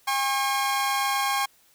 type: tone pair together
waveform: sawtooth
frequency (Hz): 807 / 1085.3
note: G#5 / C#6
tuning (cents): -50 / -37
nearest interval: perfect fourth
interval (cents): 513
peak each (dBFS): -22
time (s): 0.07-1.46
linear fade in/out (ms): 10
effects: white hiss -60 dBFS RMS until 1.74 s